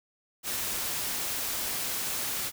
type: noise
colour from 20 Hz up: white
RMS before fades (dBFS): -32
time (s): 0.43-2.52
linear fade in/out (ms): 50
effects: none